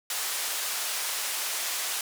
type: band-pass noise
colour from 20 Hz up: white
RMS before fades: -31 dBFS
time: 0.1-2.01 s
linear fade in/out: 2 ms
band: 660 to 12000 Hz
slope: 12 dB/octave
effects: none